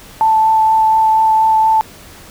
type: tone with vibrato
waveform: sine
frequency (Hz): 880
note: A5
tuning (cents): 0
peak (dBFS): -8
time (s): 0.21-1.81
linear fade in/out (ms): 0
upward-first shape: sine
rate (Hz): 4.2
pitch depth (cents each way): 9
effects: pink hiss -38 dBFS RMS until 2.3 s